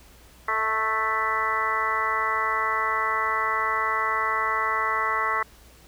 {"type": "harmonic tone with a mistuned harmonic", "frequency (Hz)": 220, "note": "A3", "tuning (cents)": 0, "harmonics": [2, 3, 4, 5, 6, 7, 8, 9], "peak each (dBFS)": [-36, -38, -33, -26, -28, -38, -34, -28], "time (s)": [0.48, 5.43], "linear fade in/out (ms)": 5, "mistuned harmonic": 3, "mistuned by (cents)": -27, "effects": ["added 60 Hz sine -53 dBFS peak until 5.87 s", "pink hiss -53 dBFS RMS until 5.87 s"]}